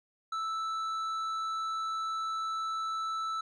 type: tone with tanh clipping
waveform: triangle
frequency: 1317 Hz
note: E6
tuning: 2 cents flat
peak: -33 dBFS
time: 0.32-3.41 s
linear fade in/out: 5 ms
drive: 12 dB
effects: none